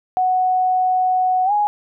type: tone with pitch glide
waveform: sine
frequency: 740 to 830.6 Hz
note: F#5 to G#5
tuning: 0 to 0 cents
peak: -14 dBFS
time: 0.17-1.67 s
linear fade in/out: 0 ms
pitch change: +200 cents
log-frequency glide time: 1.45-1.52 s
effects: none